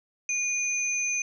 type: tone pair together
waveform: sine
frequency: 2446 / 6180 Hz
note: D#7 / G8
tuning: -30 / -26 cents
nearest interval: octave + major third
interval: 1604 cents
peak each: -28 dBFS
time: 0.29-1.22 s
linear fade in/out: 2 ms
effects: none